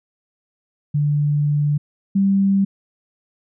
sine tone pair in turn, 146.83 / 195.99 Hz, D3 / G3, 0 / 0 cents, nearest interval perfect fourth, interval 500 cents, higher second, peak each -15 / -13 dBFS, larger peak second, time 0.94-1.78 / 2.15-2.65 s, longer first, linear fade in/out 10 ms, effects none

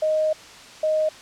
sine tone pair in turn, 622.3 / 622.3 Hz, D#5 / D#5, 0 / 0 cents, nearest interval unison, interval 0 cents, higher neither, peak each -18 dBFS, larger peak neither, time 0.02-0.33 / 0.83-1.09 s, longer first, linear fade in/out 5 ms, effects white hiss -43 dBFS RMS until 1.21 s + low-pass 6000 Hz 12 dB/octave

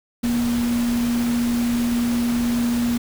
sine tone in noise, 238.2 Hz, A#3, 38 cents sharp, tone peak -18 dBFS, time 0.23-2.98 s, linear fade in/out 10 ms, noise pink, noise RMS -31 dBFS, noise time 0.23-2.98 s, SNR +10 dB, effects none

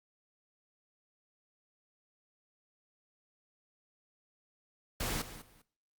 pink noise with echo, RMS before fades -35 dBFS, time 5-5.22 s, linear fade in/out 5 ms, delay 200 ms, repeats 2, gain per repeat -13 dB, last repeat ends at 5.62 s, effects noise-tail reverb RT60 0.4 s tail -18 dB re dry + Opus 48 kbps

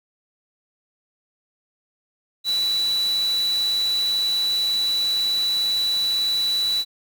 sine tone in noise, 3951 Hz, B7, in tune, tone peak -19 dBFS, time 2.44-6.85 s, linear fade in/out 50 ms, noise white, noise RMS -35 dBFS, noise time 2.44-6.85 s, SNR +13 dB, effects none

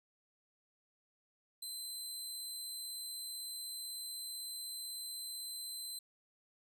20% pulse tone, 4069 Hz, C8, 49 cents flat, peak -36 dBFS, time 1.62-5.99 s, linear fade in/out 5 ms, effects none

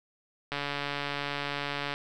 click train, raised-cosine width 0.3 ms, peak -16 dBFS, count 204, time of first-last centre 0.52-1.94 s, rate 143 Hz, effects none

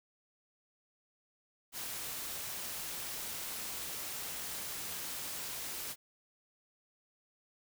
white noise, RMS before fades -41 dBFS, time 1.72-5.96 s, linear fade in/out 50 ms, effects none

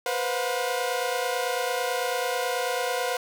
sawtooth tone cluster, 486.9 / 516 / 716 Hz, B4 / C5 / F5, -25 / -24 / +43 cents, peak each -26 dBFS, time 0.06-3.17 s, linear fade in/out 2 ms, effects none

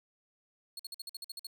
sawtooth tone bursts, 4327 Hz, C#8, 43 cents flat, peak -37 dBFS, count 10, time 0.77-1.469 s, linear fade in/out 2 ms, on 24 ms, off 51 ms, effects none

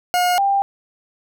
40% pulse / sine tone pair in turn, 717 / 793.6 Hz, F5 / G5, +45 / +21 cents, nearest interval major second, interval 176 cents, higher second, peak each -14 dBFS, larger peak neither, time 0.14-0.38 / 0.38-0.62 s, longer neither, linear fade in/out 0 ms, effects none

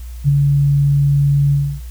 sine tone with ADSR envelope, 142 Hz, C#3, 42 cents sharp, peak -7 dBFS, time 0.24-1.81 s, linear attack 43 ms, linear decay 15 ms, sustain -3 dB, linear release 290 ms, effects added 60 Hz sine -27 dBFS peak until 1.9 s + white hiss -46 dBFS RMS until 1.9 s

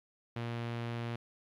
sawtooth tone with low-pass filter, 117.6 Hz, A#2, 16 cents sharp, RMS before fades -38 dBFS, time 0.36-1.16 s, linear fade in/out 5 ms, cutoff 3200 Hz, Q 1.2, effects 12-bit

